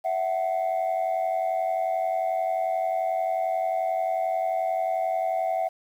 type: tone pair together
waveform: sine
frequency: 661 / 752.3 Hz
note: E5 / F#5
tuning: +5 / +29 cents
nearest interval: major second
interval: 224 cents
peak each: -24 dBFS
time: 0.04-5.69 s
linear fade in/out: 20 ms
effects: tanh soft clip ceiling -20 dBFS + 9-bit